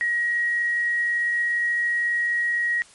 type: tone with quantisation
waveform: sine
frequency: 1898 Hz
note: A#6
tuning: 31 cents sharp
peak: -20 dBFS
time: 0.01-2.82 s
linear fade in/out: 0 ms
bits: 8
effects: white hiss -51 dBFS RMS until 2.94 s + MP3 48 kbps